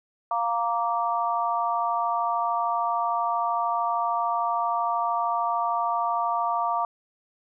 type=chord; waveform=sine; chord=Bb major; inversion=second; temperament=just; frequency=699.2 / 932.3 / 1165.4 Hz; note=F5 / Bb5 / D6; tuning=+2 / 0 / -14 cents; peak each=-27 dBFS; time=0.31-6.85 s; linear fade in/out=2 ms; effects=none